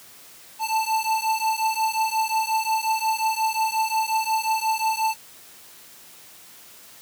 square beating tone pair, 880 / 885.6 Hz, A5 / A5, 0 / +11 cents, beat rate 5.6 Hz, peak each -25 dBFS, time 0.59-5.16 s, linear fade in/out 50 ms, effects white hiss -47 dBFS RMS until 7.01 s + high-pass 80 Hz 12 dB/octave

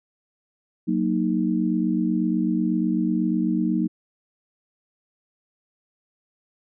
sine chord, D# minor, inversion first, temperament equal, 185 / 233.1 / 311.1 Hz, F#3 / A#3 / D#4, 0 / 0 / 0 cents, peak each -24 / -24 / -24 dBFS, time 0.87-3.88 s, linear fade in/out 20 ms, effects none

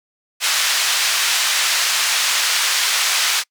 white band-pass noise, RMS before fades -18 dBFS, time 0.4-3.44 s, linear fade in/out 50 ms, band 1200 to 5900 Hz, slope 12 dB/octave, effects noise-tail reverb RT60 0.1 s tail -26 dB re dry

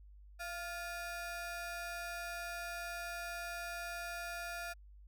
30% pulse ring-modulated tone, 1046.5 Hz, C6, in tune, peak -35 dBFS, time 0.39-4.74 s, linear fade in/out 20 ms, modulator 361 Hz, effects added 50 Hz sine -54 dBFS peak until 5.07 s

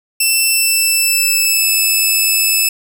10% pulse tone with pitch glide, 2671 to 2616 Hz, E7 to E7, +22 to -14 cents, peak -3 dBFS, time 0.2-2.69 s, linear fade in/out 5 ms, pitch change -36 cents, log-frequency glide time 0.51-1.7 s, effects none

